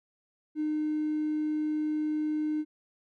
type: tone with hard clipping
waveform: triangle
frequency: 305.4 Hz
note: D#4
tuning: 32 cents flat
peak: -27 dBFS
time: 0.55-2.65 s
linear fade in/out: 50 ms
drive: 3 dB
effects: none